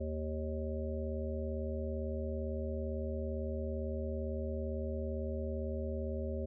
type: harmonic tone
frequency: 77.78 Hz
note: D#2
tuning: in tune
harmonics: 1 / 3 / 5 / 7 / 8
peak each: -37 / -42 / -43 / -42 / -47 dBFS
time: 0-6.46 s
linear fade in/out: 10 ms
effects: none